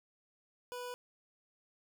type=tone; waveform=25% pulse; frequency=492.6 Hz; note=B4; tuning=5 cents flat; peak=-37 dBFS; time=0.72-0.94 s; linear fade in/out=0 ms; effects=12-bit